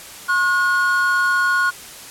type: tone pair together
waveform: triangle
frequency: 1080.4 / 1445 Hz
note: C#6 / F#6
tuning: -45 / -41 cents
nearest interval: perfect fourth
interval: 504 cents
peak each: -19 / -14 dBFS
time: 0.28-1.71 s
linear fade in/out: 20 ms
effects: white hiss -37 dBFS RMS until 2.1 s + low-pass 12000 Hz 12 dB/octave